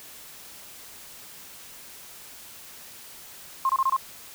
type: tone bursts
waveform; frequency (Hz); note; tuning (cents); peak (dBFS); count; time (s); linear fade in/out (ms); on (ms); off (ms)
sine; 1064; C6; +29; -19; 5; 3.65-3.965; 2; 43; 25
effects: white hiss -45 dBFS RMS until 4.34 s